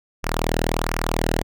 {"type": "tone with flanger", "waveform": "sawtooth", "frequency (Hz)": 40.08, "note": "E1", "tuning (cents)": -48, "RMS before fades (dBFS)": -23, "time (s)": [0.23, 1.43], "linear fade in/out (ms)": 20, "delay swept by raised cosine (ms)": [0.25, 0.89], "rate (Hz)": 1.4, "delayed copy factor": -0.65, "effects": []}